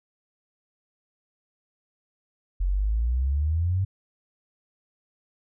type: exponential sweep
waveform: sine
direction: up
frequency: 43.65 to 98 Hz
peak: -21 dBFS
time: 2.6-3.85 s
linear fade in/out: 10 ms
effects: none